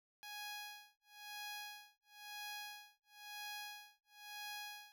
10% pulse tone with tremolo, 830.6 Hz, G#5, in tune, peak -37 dBFS, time 0.23-4.92 s, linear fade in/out 0 ms, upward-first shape sine, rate 0.99 Hz, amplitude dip 100%, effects none

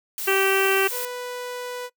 blue noise, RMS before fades -30 dBFS, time 0.18-1.05 s, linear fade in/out 0 ms
harmonic tone, 387.8 Hz, G4, 19 cents flat, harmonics 1 / 2 / 3 / 4 / 5 / 6 / 7 / 8, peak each -21 / -30 / -28 / -26 / -30 / -31 / -26 / -33 dBFS, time 0.27-0.88 s, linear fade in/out 10 ms
sawtooth tone, 493.9 Hz, B4, in tune, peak -26 dBFS, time 0.9-1.9 s, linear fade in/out 50 ms
effects noise-tail reverb RT60 0.1 s tail -22 dB re dry

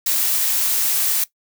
blue noise, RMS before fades -19 dBFS, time 0.06-1.24 s, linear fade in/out 5 ms, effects noise-tail reverb RT60 0.1 s tail -17 dB re dry

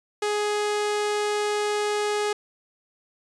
sawtooth tone, 417.2 Hz, G#4, 8 cents sharp, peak -19 dBFS, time 0.22-2.33 s, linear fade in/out 5 ms, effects resampled to 22050 Hz

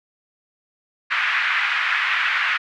white band-pass noise, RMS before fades -21 dBFS, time 1.1-2.58 s, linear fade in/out 20 ms, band 1300 to 2300 Hz, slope 24 dB/octave, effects none

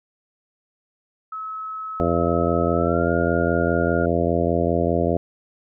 sine tone with pitch glide, 1291 to 1416 Hz, E6 to F6, -37 to +23 cents, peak -28 dBFS, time 1.32-4.06 s, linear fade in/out 5 ms, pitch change +160 cents, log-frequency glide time 2.71-3.11 s
harmonic tone, 85 Hz, F2, 46 cents flat, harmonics 1 / 2 / 3 / 4 / 5 / 6 / 7 / 8, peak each -26 / -26 / -26 / -26 / -26 / -26 / -26 / -26 dBFS, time 2-5.17 s, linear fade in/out 0 ms
effects none

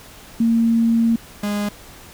sine / 45% pulse tone pair in turn, 229.5 / 206 Hz, A#3 / G#3, -27 / -14 cents, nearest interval major second, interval 187 cents, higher first, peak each -13 / -20 dBFS, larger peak first, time 0.4-1.16 / 1.43-1.69 s, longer first, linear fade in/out 5 ms, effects pink hiss -42 dBFS RMS until 2.13 s

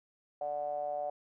triangle ring-modulated tone, 73.42 Hz, D2, in tune, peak -28 dBFS, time 0.41-1.1 s, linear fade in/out 5 ms, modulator 661 Hz, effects none

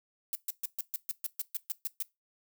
violet noise bursts, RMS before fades -33 dBFS, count 12, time 0.33-2.024 s, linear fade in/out 0 ms, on 22 ms, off 130 ms, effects noise-tail reverb RT60 0.2 s tail -20 dB re dry

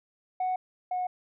sine tone pair in turn, 740 / 729.4 Hz, F#5 / F#5, 0 / -25 cents, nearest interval unison, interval 25 cents, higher first, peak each -24 / -26 dBFS, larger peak first, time 0.4-0.56 / 0.91-1.07 s, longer neither, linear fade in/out 5 ms, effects tanh soft clip ceiling -24 dBFS

